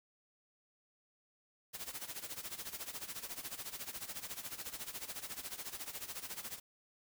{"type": "noise with tremolo", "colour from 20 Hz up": "white", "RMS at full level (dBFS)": -42, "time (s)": [1.73, 6.6], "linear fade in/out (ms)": 20, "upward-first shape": "sine", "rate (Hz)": 14, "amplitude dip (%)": 80, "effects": []}